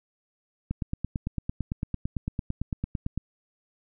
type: click train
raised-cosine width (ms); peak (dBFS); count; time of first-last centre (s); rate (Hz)
5; -16; 23; 0.71-3.176; 8.92
effects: none